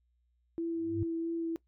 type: tone with vibrato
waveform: sine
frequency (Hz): 331.8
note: E4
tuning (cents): +11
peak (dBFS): -31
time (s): 0.58-1.56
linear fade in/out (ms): 0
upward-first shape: sine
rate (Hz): 3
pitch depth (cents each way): 12
type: tone with exponential growth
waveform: sine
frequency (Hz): 100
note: G2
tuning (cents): +35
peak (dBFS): -28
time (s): 0.75-1.03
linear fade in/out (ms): 0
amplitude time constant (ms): 60
effects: noise-tail reverb RT60 0.1 s tail -20 dB re dry + added 60 Hz sine -70 dBFS peak until 1.67 s